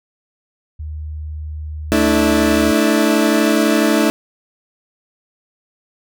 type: tone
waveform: sine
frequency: 76.5 Hz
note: D#2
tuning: 29 cents flat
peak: -24 dBFS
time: 0.79-2.72 s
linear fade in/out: 10 ms
type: chord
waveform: 30% pulse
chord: A suspended fourth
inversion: none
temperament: equal with one note detuned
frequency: 220 / 293.7 / 325.8 Hz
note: A3 / D4 / E4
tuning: 0 / 0 / -20 cents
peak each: -14 dBFS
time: 1.92-4.1 s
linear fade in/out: 0 ms
effects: none